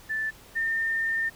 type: tone pair in turn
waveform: sine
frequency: 1760 / 1810.5 Hz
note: A6 / A6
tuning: 0 / +49 cents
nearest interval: unison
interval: 49 cents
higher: second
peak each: -26 / -24 dBFS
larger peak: second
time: 0.09-0.31 / 0.55-1.3 s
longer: second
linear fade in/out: 20 ms
effects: pink hiss -51 dBFS RMS until 1.35 s